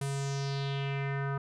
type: tone with low-pass filter sweep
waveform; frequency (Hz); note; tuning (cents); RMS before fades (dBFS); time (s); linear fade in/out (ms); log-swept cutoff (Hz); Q
square; 138.59; C#3; 0; -33; 0.01-1.38; 5; 10000 to 1300; 3.2
effects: none